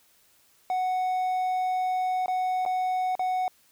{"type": "tone with dropouts", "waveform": "triangle", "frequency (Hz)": 740, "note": "F#5", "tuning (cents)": 0, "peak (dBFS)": -22, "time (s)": [0.7, 3.48], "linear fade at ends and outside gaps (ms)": 1, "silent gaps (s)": [[2.26, 2.281], [2.652, 2.661], [3.153, 3.194]], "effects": ["white hiss -62 dBFS RMS until 3.71 s"]}